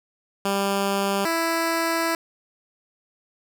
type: tone pair in turn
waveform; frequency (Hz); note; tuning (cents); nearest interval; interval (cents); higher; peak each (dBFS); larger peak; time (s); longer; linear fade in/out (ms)
10% pulse; 197.9 / 330.7; G3 / E4; +17 / +6; major sixth; 889; second; -13; neither; 0.45-1.25 / 1.25-2.15; second; 2
effects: none